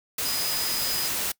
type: tone in noise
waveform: sine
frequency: 4985 Hz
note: D#8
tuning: 2 cents sharp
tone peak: -29 dBFS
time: 0.25-1.08 s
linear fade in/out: 5 ms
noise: white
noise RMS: -28 dBFS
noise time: 0.18-1.32 s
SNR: -4 dB
effects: noise-tail reverb RT60 0.1 s tail -23 dB re dry